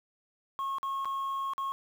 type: tone with dropouts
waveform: sine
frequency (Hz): 1088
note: C#6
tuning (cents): -33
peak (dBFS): -28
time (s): 0.59-1.72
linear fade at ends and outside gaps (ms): 0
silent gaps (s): 0.784-0.83 / 1.047-1.055 / 1.535-1.58
effects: tanh soft clip ceiling -29 dBFS + 9-bit